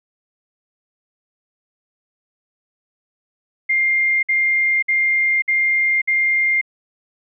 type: tone bursts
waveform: sine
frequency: 2110 Hz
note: C7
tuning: 14 cents sharp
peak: -14 dBFS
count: 5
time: 3.69-6.614 s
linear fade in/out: 10 ms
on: 540 ms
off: 56 ms
effects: none